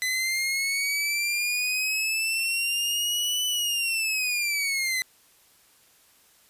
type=linear two-way sweep; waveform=sawtooth; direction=up then down; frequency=2012 to 2997 to 2012 Hz; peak=-21 dBFS; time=0.02-5.02 s; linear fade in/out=0 ms; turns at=3.46 s; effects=white hiss -59 dBFS RMS until 6.49 s + resampled to 32000 Hz